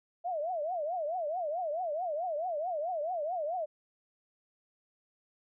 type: tone with vibrato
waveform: sine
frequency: 659.3 Hz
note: E5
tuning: in tune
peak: -31 dBFS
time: 0.24-3.66 s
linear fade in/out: 20 ms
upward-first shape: triangle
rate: 4.6 Hz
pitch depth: 250 cents each way
effects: none